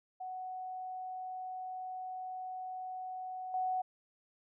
sine tone with level steps, 743 Hz, F#5, 7 cents sharp, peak -39 / -31 dBFS, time 0.2-3.82 s, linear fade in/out 10 ms, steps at 3.54 s, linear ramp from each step 2 ms, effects none

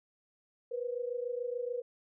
sine tone pair together, 480.1 / 507 Hz, B4 / B4, -49 / +45 cents, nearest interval minor second, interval 94 cents, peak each -35 / -38 dBFS, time 0.71-1.82 s, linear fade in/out 10 ms, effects none

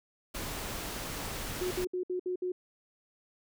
pink noise, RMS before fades -38 dBFS, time 0.34-1.85 s, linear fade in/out 10 ms
sine tone bursts, 363.8 Hz, F#4, 29 cents flat, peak -30 dBFS, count 6, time 1.61-2.52 s, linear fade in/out 5 ms, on 100 ms, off 62 ms
effects none

